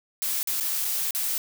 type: noise with dropouts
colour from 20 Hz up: blue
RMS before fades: -27 dBFS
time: 0.22-1.38 s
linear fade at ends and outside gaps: 0 ms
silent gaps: 0.43-0.473 / 0.6-0.608 / 0.847-0.851 / 1.108-1.149 s
effects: none